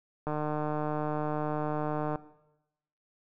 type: click train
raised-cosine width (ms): 1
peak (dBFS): -19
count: 286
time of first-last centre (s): 0.27-2.157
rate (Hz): 151
effects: noise-tail reverb RT60 0.9 s tail -17 dB re dry